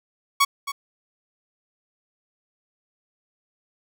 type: tone with echo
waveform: sawtooth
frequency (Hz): 1117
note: C#6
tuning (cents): +13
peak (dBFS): -11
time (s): 0.4-0.45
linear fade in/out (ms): 10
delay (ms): 270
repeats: 1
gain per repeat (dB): -12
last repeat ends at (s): 0.72
effects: none